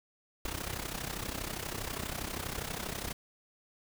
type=noise with amplitude modulation; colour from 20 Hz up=pink; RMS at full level=-35 dBFS; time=0.45-3.13 s; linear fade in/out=2 ms; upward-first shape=sine; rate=32.4 Hz; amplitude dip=75%; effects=none